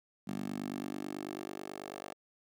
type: tone with high-pass filter sweep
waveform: 10% pulse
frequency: 49.14 Hz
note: G1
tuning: 5 cents sharp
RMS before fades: -41 dBFS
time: 0.27-2.14 s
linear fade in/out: 10 ms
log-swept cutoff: 200 to 510 Hz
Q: 2.6
effects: none